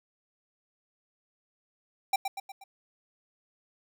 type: tone with echo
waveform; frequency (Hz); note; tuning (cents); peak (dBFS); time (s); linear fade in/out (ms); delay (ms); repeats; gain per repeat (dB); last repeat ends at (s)
square; 784; G5; 0; -23; 2.13-2.16; 5; 120; 4; -6; 2.64
effects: none